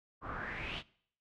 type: noise with low-pass filter sweep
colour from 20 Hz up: pink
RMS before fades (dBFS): -41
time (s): 0.21-0.83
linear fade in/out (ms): 50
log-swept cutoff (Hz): 1100 to 3400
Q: 5
effects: noise-tail reverb RT60 0.6 s tail -22 dB re dry